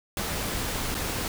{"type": "noise with dropouts", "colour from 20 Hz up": "pink", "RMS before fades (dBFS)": -30, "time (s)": [0.17, 1.28], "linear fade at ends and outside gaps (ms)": 1, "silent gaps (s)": [0.944, 0.95], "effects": []}